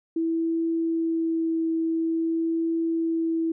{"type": "tone with vibrato", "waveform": "sine", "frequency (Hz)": 327.8, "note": "E4", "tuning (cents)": -10, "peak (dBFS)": -22, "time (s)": [0.16, 3.52], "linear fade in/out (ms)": 5, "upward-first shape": "triangle", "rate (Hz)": 0.48, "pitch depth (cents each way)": 11, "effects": []}